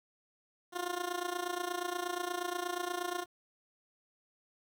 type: tone with amplitude modulation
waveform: 15% pulse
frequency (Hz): 354.6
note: F4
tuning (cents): +26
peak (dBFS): -25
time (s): 0.72-3.26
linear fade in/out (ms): 50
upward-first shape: sine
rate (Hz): 28.4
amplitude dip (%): 80
effects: 11-bit